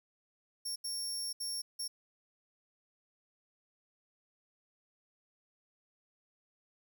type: tone bursts at uneven times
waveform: 25% pulse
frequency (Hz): 5500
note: F8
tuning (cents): -27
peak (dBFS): -31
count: 4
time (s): 0.65-0.76 / 0.84-1.33 / 1.4-1.62 / 1.79-1.88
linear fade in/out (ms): 10
effects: none